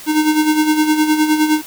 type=tone with tremolo; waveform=square; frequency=307.4 Hz; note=D#4; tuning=21 cents flat; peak=-10 dBFS; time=0.06-1.62 s; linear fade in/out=50 ms; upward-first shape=sine; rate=9.7 Hz; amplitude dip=60%; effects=white hiss -35 dBFS RMS until 1.66 s